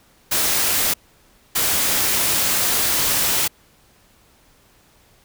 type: noise bursts at uneven times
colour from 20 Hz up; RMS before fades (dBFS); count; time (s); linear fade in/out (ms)
white; -19; 2; 0.31-0.94 / 1.55-3.48; 10
effects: pink hiss -55 dBFS RMS until 5.24 s